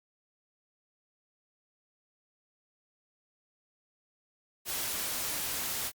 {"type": "noise", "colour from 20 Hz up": "white", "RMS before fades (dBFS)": -34, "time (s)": [4.65, 5.92], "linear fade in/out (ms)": 50, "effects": ["Opus 48 kbps"]}